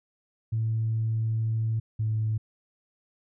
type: tone pair in turn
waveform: sine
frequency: 111.7 / 109.34 Hz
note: A2 / A2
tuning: +27 / -10 cents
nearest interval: unison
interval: 37 cents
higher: first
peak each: -23 dBFS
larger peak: neither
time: 0.52-1.8 / 1.99-2.38 s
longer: first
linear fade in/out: 10 ms
effects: tanh soft clip ceiling -19 dBFS